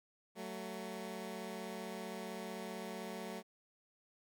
15% pulse tone pair together, 188.11 / 223.7 Hz, F#3 / A3, +29 / +29 cents, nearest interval minor third, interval 300 cents, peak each -39 / -39 dBFS, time 0.35-3.43 s, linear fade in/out 50 ms, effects none

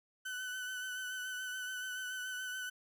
35% pulse tone with vibrato, 1505 Hz, F#6, 29 cents sharp, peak -37 dBFS, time 0.25-2.7 s, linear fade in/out 10 ms, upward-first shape sine, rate 7 Hz, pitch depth 27 cents each way, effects none

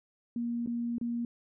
sine tone with dropouts, 236.4 Hz, A#3, 24 cents sharp, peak -30 dBFS, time 0.36-1.25 s, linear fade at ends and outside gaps 2 ms, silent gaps 0.662-0.673 / 0.983-1.012 s, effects none

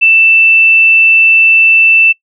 sine tone, 2660 Hz, E7, 15 cents sharp, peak -3 dBFS, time 0.01-2.13 s, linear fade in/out 20 ms, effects noise-tail reverb RT60 0.1 s tail -24 dB re dry

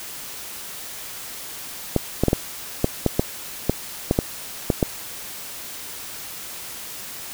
clicks, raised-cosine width 2 ms, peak -3 dBFS, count 12, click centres 1.963 / 2.236 / 2.283 / 2.331 / 2.844 / 3.063 / 3.195 / 3.696 / 4.111 / 4.189 / 4.702 / 4.828 s, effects white hiss -35 dBFS RMS until 7.33 s

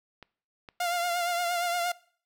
clicks, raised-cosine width 0.3 ms, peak -29 / -28 dBFS, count 2, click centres 0.227 / 0.688 s
sawtooth tone with vibrato, 699 Hz, F5, 1 cent sharp, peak -23 dBFS, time 0.8-1.92 s, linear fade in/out 5 ms, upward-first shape triangle, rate 8.6 Hz, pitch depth 47 cents each way
effects noise-tail reverb RT60 0.5 s tail -21 dB re dry

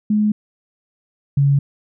sine tone pair in turn, 211.2 / 140.27 Hz, G#3 / C#3, +29 / +21 cents, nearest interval perfect fifth, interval 708 cents, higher first, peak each -13 / -11 dBFS, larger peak second, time 0.1-0.32 / 1.37-1.59 s, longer neither, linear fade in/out 5 ms, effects none

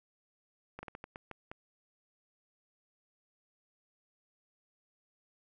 slowing click train, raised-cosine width 0.5 ms, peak -28 dBFS, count 8, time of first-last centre 0.79-1.515 s, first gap 40 ms, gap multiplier 1.31, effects none

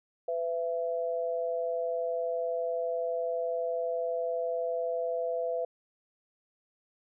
sine tone pair together, 501.9 / 670 Hz, B4 / E5, +28 / +28 cents, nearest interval perfect fourth, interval 500 cents, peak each -31 / -32 dBFS, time 0.28-5.65 s, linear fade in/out 5 ms, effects none

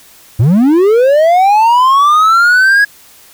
triangle linear sweep, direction up, 99.5 to 1672 Hz, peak -3 dBFS, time 0.39-2.85 s, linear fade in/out 10 ms, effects white hiss -41 dBFS RMS until 3.33 s

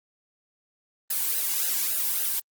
blue noise with flanger, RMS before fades -26 dBFS, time 1.1-2.4 s, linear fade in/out 5 ms, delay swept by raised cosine 0.87 to 1.62 ms, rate 3.6 Hz, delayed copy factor -0.7, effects Opus 24 kbps

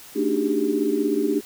sine tone cluster, 223.3 / 288.6 / 305 / 376.4 / 401.8 Hz, A3 / D4 / D#4 / F#4 / G4, +26 / -30 / -34 / +30 / +43 cents, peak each -29 / -25 / -25 / -28 / -24 dBFS, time 0.15-1.41 s, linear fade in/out 20 ms, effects white hiss -44 dBFS RMS until 1.45 s

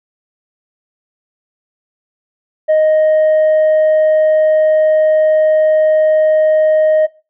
sine tone with tanh clipping, 622.3 Hz, D#5, in tune, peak -8 dBFS, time 2.68-7.07 s, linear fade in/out 20 ms, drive 1 dB, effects noise-tail reverb RT60 0.3 s tail -19 dB re dry

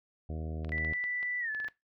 harmonic tone, 78.9 Hz, D#2, 25 cents sharp, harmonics 1 / 2 / 3 / 4 / 5 / 6 / 7 / 8 / 9, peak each -36 / -42 / -46 / -48 / -50 / -52 / -53 / -54 / -55 dBFS, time 0.29-0.93 s, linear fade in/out 5 ms
clicks, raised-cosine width 0.3 ms, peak -31 dBFS, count 11, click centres 0.647 / 0.693 / 0.781 / 0.848 / 0.935 / 1.04 / 1.229 / 1.548 / 1.601 / 1.646 / 1.685 s
sine tone with pitch glide, 1975.5 to 1729.7 Hz, B6 to A6, 0 to -30 cents, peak -32 dBFS, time 0.72-1.68 s, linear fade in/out 0 ms, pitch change -230 cents, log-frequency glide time 1.4-1.51 s
effects noise-tail reverb RT60 0.2 s tail -19 dB re dry

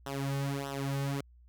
sawtooth tone with flanger, 138.59 Hz, C#3, in tune, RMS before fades -34 dBFS, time 0.06-1.21 s, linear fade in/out 5 ms, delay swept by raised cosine 0.43 to 3.03 ms, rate 1.6 Hz, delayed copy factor -0.9, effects added 60 Hz sine -55 dBFS peak until 1.48 s

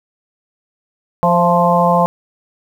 harmonic tone with a mistuned harmonic, 174.61 Hz, F3, in tune, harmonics 1 / 3 / 4 / 5 / 6, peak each -16 / -16 / -16 / -16 / -16 dBFS, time 1.23-2.06 s, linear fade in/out 0 ms, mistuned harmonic 4, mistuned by -36 cents, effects 7-bit

